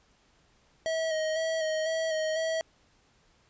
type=tone with vibrato; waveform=square; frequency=637 Hz; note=D#5; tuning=41 cents sharp; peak=-28 dBFS; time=0.86-2.61 s; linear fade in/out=0 ms; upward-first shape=square; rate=2 Hz; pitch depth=25 cents each way; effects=pink hiss -65 dBFS RMS until 3.49 s + resampled to 16000 Hz